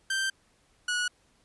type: tone pair in turn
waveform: sawtooth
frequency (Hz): 1566 / 1461.6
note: G6 / F#6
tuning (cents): -2 / -22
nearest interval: minor second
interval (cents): 120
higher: first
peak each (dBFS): -23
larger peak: neither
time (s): 0.1-0.3 / 0.88-1.08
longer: neither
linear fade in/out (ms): 5
effects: pink hiss -66 dBFS RMS until 1.44 s + resampled to 24000 Hz